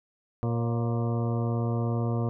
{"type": "harmonic tone with a mistuned harmonic", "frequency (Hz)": 117.5, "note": "A#2", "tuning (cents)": 14, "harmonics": [1, 2, 3, 4, 5, 6, 8, 9, 10], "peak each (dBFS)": [-26, -32, -37, -36, -40, -40, -45, -45, -45], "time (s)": [0.43, 2.29], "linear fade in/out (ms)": 0, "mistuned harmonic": 5, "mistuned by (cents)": -55, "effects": []}